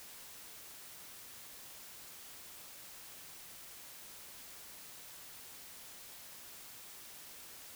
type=silence; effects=white hiss -52 dBFS RMS until 7.75 s